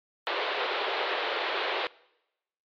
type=band-pass noise; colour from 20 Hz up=pink; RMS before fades=-30 dBFS; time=0.27-1.87 s; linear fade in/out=0 ms; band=380 to 4000 Hz; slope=48 dB/octave; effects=noise-tail reverb RT60 0.9 s tail -23 dB re dry + MP3 64 kbps